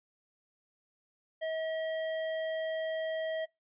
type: tone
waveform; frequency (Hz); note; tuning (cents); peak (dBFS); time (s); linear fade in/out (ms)
square; 640; D#5; +49; -33; 1.41-3.46; 20
effects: noise-tail reverb RT60 0.2 s tail -23 dB re dry + resampled to 8000 Hz